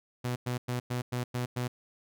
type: tone bursts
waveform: sawtooth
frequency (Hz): 123.47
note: B2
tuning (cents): 0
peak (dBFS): -26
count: 7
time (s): 0.24-1.68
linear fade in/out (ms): 10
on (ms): 120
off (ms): 100
effects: none